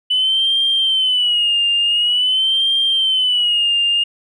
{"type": "tone with vibrato", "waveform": "sine", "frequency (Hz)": 2988, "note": "F#7", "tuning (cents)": 16, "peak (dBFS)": -12, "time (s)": [0.1, 4.04], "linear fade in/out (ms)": 10, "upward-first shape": "sine", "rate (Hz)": 0.47, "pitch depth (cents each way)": 110, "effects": ["tanh soft clip ceiling -8 dBFS"]}